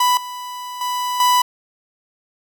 45% pulse tone with level steps, 991 Hz, B5, 6 cents sharp, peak -13 / -28 / -20 / -12 dBFS, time 0-1.42 s, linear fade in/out 5 ms, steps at 0.17 / 0.81 / 1.2 s, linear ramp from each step 2 ms, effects none

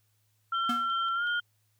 sine tone with pitch glide, 1358 to 1429.6 Hz, F6 to F6, -49 to +40 cents, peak -27 dBFS, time 0.52-1.4 s, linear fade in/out 5 ms, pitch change +89 cents, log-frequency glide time 1.14-1.24 s
sine tone with tremolo, 3137 Hz, G7, 1 cent sharp, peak -35 dBFS, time 0.53-1.41 s, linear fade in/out 20 ms, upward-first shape square, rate 2.7 Hz, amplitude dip 50%
square tone with exponential decay, 240.1 Hz, B3, 49 cents flat, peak -29 dBFS, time 0.69-0.94 s, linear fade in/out 5 ms, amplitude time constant 54 ms
effects added 106 Hz sine -70 dBFS peak until 1.79 s + white hiss -74 dBFS RMS until 1.79 s

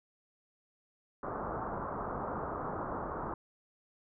white low-pass noise, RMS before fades -38 dBFS, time 1.23-3.34 s, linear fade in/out 2 ms, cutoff 1300 Hz, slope 48 dB/octave, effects none

